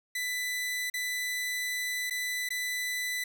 sawtooth tone with dropouts, 1992 Hz, B6, 14 cents sharp, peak -27 dBFS, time 0.15-3.24 s, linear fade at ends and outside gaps 5 ms, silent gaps 0.9-0.939 / 2.099-2.107 / 2.49-2.504 s, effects none

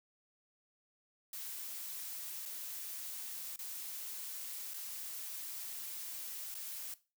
blue noise with dropouts, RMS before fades -44 dBFS, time 1.33-6.94 s, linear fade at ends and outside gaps 2 ms, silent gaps 2.454-2.458 / 3.56-3.59 / 4.737-4.741 / 6.543-6.55 s, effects noise-tail reverb RT60 0.3 s tail -17 dB re dry

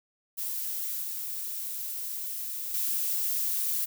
violet noise with level steps, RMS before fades -33 / -35 / -29 dBFS, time 0.37-3.86 s, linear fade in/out 20 ms, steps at 1.03 / 2.74 s, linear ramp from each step 2 ms, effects none

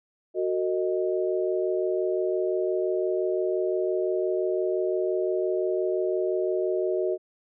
sine chord, D# minor, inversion first, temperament equal with one note detuned, 370 / 455.8 / 622.3 Hz, F#4 / A#4 / D#5, 0 / -39 / 0 cents, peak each -25 / -31 / -29 dBFS, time 0.34-7.18 s, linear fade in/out 50 ms, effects none

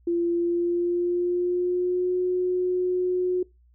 sine tone with pitch glide, 343 to 363.4 Hz, F4 to F#4, -31 to -31 cents, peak -21 dBFS, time 0.07-3.43 s, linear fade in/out 5 ms, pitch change +100 cents, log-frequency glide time 0.32-2.16 s, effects noise-tail reverb RT60 0.2 s tail -22 dB re dry + added 60 Hz sine -55 dBFS peak until 3.74 s

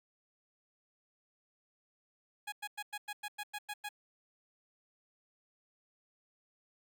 15% pulse tone bursts, 830.6 Hz, G#5, in tune, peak -32 dBFS, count 10, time 2.47-3.891 s, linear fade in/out 10 ms, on 53 ms, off 99 ms, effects none

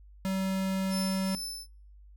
square tone, 190.8 Hz, G3, 47 cents flat, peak -29 dBFS, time 0.25-1.35 s, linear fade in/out 0 ms
25% pulse tone with tremolo, 5274 Hz, E8, in tune, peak -29 dBFS, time 0.89-1.67 s, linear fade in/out 50 ms, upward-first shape triangle, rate 2.3 Hz, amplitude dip 70%
effects noise-tail reverb RT60 0.4 s tail -21 dB re dry + added 50 Hz sine -50 dBFS peak until 2.16 s

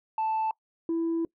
sine tone pair in turn, 880 / 331.2 Hz, A5 / E4, 0 / +8 cents, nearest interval octave + perfect fourth, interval 1692 cents, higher first, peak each -23 dBFS, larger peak neither, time 0.18-0.51 / 0.89-1.25 s, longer second, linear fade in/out 2 ms, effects noise-tail reverb RT60 0.1 s tail -23 dB re dry + tanh soft clip ceiling -23 dBFS

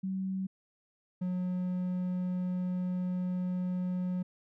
sine / triangle tone pair in turn, 190 / 181.47 Hz, F#3 / F#3, +46 / -33 cents, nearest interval minor second, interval 79 cents, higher first, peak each -31 / -28 dBFS, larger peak second, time 0.03-0.47 / 1.21-4.23 s, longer second, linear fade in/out 10 ms, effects none

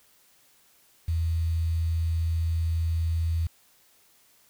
sine tone with quantisation, 82.41 Hz, E2, in tune, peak -23 dBFS, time 1.08-3.47 s, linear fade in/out 5 ms, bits 8, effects white hiss -61 dBFS RMS until 4.49 s

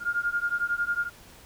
sine beating tone pair, 1408 / 1419 Hz, F6 / F6, +14 / +27 cents, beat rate 11 Hz, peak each -28 dBFS, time 0-1.1 s, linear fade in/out 50 ms, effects pink hiss -51 dBFS RMS until 1.45 s

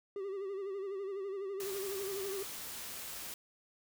triangle tone with vibrato, 392 Hz, G4, in tune, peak -35 dBFS, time 0.16-2.43 s, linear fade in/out 2 ms, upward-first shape sine, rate 12 Hz, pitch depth 65 cents each way
white noise, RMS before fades -44 dBFS, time 1.6-3.34 s, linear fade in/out 2 ms
effects none

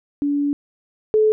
sine tone pair in turn, 287.1 / 431.6 Hz, D4 / A4, -39 / -33 cents, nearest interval perfect fifth, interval 706 cents, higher second, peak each -17 / -12 dBFS, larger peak second, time 0.22-0.53 / 1.14-1.32 s, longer first, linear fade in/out 0 ms, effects none

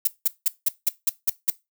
violet noise bursts, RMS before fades -19 dBFS, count 8, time 0.05-1.502 s, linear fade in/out 5 ms, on 24 ms, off 180 ms, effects noise-tail reverb RT60 0.2 s tail -18 dB re dry

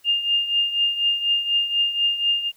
sine tone with tremolo, 2814 Hz, F7, 12 cents sharp, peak -15 dBFS, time 0.04-2.52 s, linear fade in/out 50 ms, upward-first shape triangle, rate 4.1 Hz, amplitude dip 75%, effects white hiss -58 dBFS RMS until 2.56 s

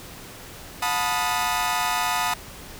sawtooth chord, B dominant seventh, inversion second, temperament equal with one note detuned, 722.7 / 880 / 987.8 / 1244.5 Hz, F#5 / A5 / B5 / D#6, -41 / 0 / 0 / 0 cents, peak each -24 dBFS, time 0.82-2.34 s, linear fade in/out 5 ms, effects pink hiss -41 dBFS RMS until 2.79 s

